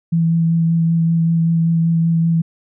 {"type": "tone with vibrato", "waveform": "sine", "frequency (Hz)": 165.5, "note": "E3", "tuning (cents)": 7, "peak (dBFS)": -12, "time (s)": [0.12, 2.42], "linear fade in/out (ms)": 10, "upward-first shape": "sine", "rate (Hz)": 5.2, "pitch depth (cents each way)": 13, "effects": []}